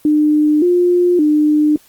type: tone with pitch steps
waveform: sine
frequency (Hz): 301.5 / 354.4 / 301.3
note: D4 / F4 / D4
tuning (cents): +46 / +25 / +44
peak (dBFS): -9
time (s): 0.05-1.76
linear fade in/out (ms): 2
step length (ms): 570
effects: white hiss -49 dBFS RMS until 1.88 s + Opus 32 kbps